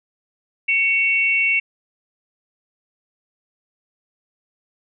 sine tone pair together, 2232 / 2700 Hz, C#7 / E7, +11 / +41 cents, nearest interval minor third, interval 330 cents, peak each -18 dBFS, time 0.68-1.6 s, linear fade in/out 10 ms, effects none

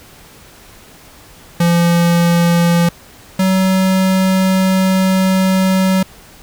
square tone pair in turn, 171.2 / 188.84 Hz, F3 / F#3, -34 / +36 cents, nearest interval major second, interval 170 cents, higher second, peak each -10 / -11 dBFS, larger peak first, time 1.6-2.89 / 3.39-6.03 s, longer second, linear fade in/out 5 ms, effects pink hiss -41 dBFS RMS until 6.42 s

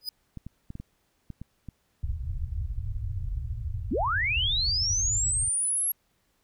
45% pulse tone with exponential growth, 4978 Hz, D#8, in tune, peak -26 dBFS, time 0.01-0.09 s, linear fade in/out 2 ms, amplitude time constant 17 ms
clicks, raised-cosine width 5 ms, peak -26 dBFS, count 8, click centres 0.373 / 0.466 / 0.704 / 0.754 / 0.8 / 1.303 / 1.416 / 1.687 s
white low-pass noise, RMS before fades -32 dBFS, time 2.03-5.49 s, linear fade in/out 5 ms, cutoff 110 Hz, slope 48 dB/octave
sine linear sweep, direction up, 177.4 to 11440 Hz, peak -24 dBFS, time 3.91-5.92 s, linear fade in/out 5 ms
effects pink hiss -71 dBFS RMS until 6.43 s

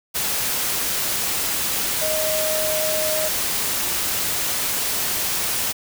sine tone in noise, 622.3 Hz, D#5, in tune, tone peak -23 dBFS, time 2.01-3.29 s, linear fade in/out 20 ms, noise white, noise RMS -23 dBFS, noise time 0.14-5.73 s, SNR -3 dB, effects none

